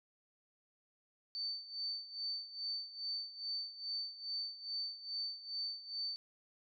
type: tone with tremolo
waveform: sine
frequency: 4552 Hz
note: C#8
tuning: 45 cents sharp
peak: -36 dBFS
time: 1.35-6.16 s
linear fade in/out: 0 ms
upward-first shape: sine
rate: 2.4 Hz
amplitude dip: 80%
effects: none